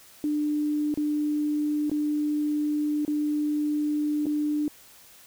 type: tone with dropouts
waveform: sine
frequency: 298.2 Hz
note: D4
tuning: 27 cents sharp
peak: -23 dBFS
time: 0.24-4.68 s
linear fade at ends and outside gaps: 1 ms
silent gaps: 0.941-0.974 / 1.897-1.915 / 3.05-3.079 / 4.257-4.266 s
effects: white hiss -52 dBFS RMS until 5.26 s